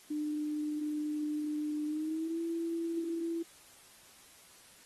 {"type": "tone with pitch glide", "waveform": "sine", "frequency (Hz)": [300.6, 333.5], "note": ["D4", "E4"], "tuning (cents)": [40, 20], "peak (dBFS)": -32, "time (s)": [0.1, 3.43], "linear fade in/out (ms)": 10, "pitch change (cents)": 180, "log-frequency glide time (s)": [1.86, 2.4], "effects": ["white hiss -58 dBFS RMS until 4.85 s", "AAC 32 kbps"]}